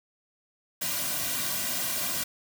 white noise with comb filter, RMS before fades -30 dBFS, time 0.81-2.24 s, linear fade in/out 10 ms, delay 2.3 ms, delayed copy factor -0.9, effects none

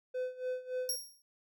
triangle tone with tremolo, 507 Hz, B4, 45 cents sharp, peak -30 dBFS, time 0.14-0.96 s, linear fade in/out 10 ms, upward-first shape sine, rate 3.5 Hz, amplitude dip 85%
20% pulse tone with exponential decay, 5588 Hz, F8, in tune, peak -24 dBFS, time 0.89-1.22 s, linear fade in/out 2 ms, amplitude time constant 71 ms
effects none

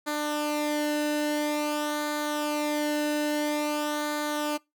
sawtooth tone with flanger, 298.1 Hz, D4, 26 cents sharp, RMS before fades -28 dBFS, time 0.06-4.58 s, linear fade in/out 20 ms, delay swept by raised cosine 0.36 to 0.89 ms, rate 0.49 Hz, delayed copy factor -0.6, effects noise-tail reverb RT60 0.2 s tail -23 dB re dry

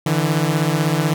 sawtooth beating tone pair, 148.7 / 164.7 Hz, D3 / E3, +22 / -1 cents, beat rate 16 Hz, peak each -15 dBFS, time 0.06-1.14 s, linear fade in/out 5 ms, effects none

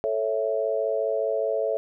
sine chord, A major, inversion none, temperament equal, 440 / 554.4 / 659.3 Hz, A4 / C#5 / E5, 0 / 0 / 0 cents, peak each -27 dBFS, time 0.04-1.77 s, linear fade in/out 0 ms, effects none

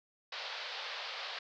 white band-pass noise, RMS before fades -42 dBFS, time 0.32-1.39 s, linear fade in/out 5 ms, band 480 to 4700 Hz, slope 48 dB/octave, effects none

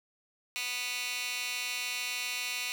15% pulse tone with high-pass filter, 246.9 Hz, B3, in tune, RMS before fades -35 dBFS, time 0.56-2.72 s, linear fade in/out 0 ms, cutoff 2700 Hz, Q 1.7, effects none

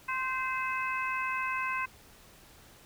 harmonic tone with a mistuned harmonic, 516 Hz, C5, 24 cents flat, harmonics 2 / 3 / 4 / 5, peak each -33 / -36 / -38 / -36 dBFS, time 0.08-1.86 s, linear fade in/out 10 ms, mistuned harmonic 2, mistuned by +22 cents, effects pink hiss -56 dBFS RMS until 2.85 s

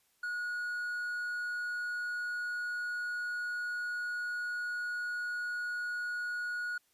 triangle tone, 1452 Hz, F#6, 33 cents flat, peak -32 dBFS, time 0.23-6.78 s, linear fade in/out 5 ms, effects white hiss -72 dBFS RMS until 6.93 s + resampled to 32000 Hz

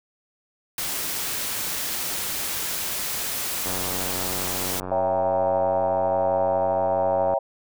white noise, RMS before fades -28 dBFS, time 0.78-4.8 s, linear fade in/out 2 ms
click train, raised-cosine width 1 ms, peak -18 dBFS, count 340, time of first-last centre 3.66-7.337 s, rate 92.2 Hz
sine chord, C# diminished seventh, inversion none, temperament equal, 554.4 / 659.3 / 784 / 932.3 Hz, C#5 / E5 / G5 / Bb5, 0 / 0 / 0 / 0 cents, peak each -24 / -24 / -26 / -30 dBFS, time 4.91-7.39 s, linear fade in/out 10 ms
effects none

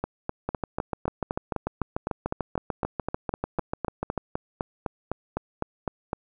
two click trains, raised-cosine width 1 ms, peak -13 / -13 dBFS, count 25 / 26, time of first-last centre 0.04-6.131 / 0.49-4.177 s, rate 3.94 / 6.78 Hz, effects none

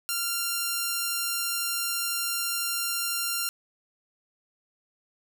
5% pulse tone, 1386 Hz, F6, 14 cents flat, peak -15 dBFS, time 0.09-3.49 s, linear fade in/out 0 ms, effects none

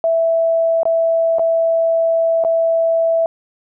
sine tone with dropouts, 659.3 Hz, E5, in tune, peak -12 dBFS, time 0.04-3.26 s, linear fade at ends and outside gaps 1 ms, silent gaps 0.832-0.854 / 1.385-1.394 / 2.439-2.448 s, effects none

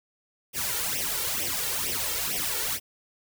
white noise with flanger, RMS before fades -29 dBFS, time 0.53-2.8 s, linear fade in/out 50 ms, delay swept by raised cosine 0.34 to 2.24 ms, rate 2.2 Hz, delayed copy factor +0.8, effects none

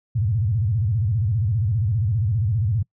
sine tone with vibrato, 106.5 Hz, G#2, 44 cents sharp, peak -18 dBFS, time 0.15-2.83 s, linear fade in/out 10 ms, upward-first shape square, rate 15 Hz, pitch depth 210 cents each way, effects noise-tail reverb RT60 0.1 s tail -24 dB re dry

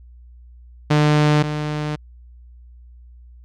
sawtooth tone pair in turn, 149.9 / 150.47 Hz, D3 / D3, +36 / +42 cents, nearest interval unison, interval 6 cents, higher second, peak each -9 / -18 dBFS, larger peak first, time 0.9-1.43 / 1.43-1.96 s, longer neither, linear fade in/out 10 ms, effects added 60 Hz sine -41 dBFS peak until 3.44 s + low-pass 5000 Hz 12 dB/octave

